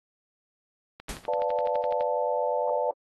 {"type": "click train", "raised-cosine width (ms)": 0.3, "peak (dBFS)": -25, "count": 13, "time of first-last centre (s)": [1, 2.008], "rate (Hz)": 11.9}
{"type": "noise with exponential decay", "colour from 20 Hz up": "pink", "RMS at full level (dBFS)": -32, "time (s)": [1.09, 1.32], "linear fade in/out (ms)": 0, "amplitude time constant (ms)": 49}
{"type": "chord", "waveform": "sine", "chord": "B half-diminished seventh", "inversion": "none", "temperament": "equal with one note detuned", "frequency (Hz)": [498.5, 587.3, 698.5, 880], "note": ["B4", "D5", "F5", "A5"], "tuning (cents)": [16, 0, 0, 0], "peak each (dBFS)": [-29, -28, -33, -30], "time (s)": [1.28, 2.91], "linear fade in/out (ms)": 2}
{"effects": ["AAC 32 kbps"]}